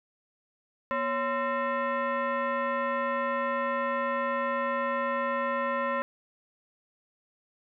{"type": "tone with frequency modulation", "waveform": "sine", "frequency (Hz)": 240, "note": "B3", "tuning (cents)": -49, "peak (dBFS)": -26, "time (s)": [0.91, 6.02], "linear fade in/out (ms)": 0, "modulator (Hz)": 794, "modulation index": 1.9, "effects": []}